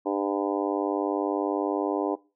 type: harmonic tone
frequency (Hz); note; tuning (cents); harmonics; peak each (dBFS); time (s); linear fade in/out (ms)
100; G2; +35; 3 / 4 / 5 / 6 / 7 / 8 / 9 / 10; -28 / -30 / -32 / -34 / -35 / -36 / -37 / -38; 0.05-2.16; 20
effects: noise-tail reverb RT60 0.3 s tail -21 dB re dry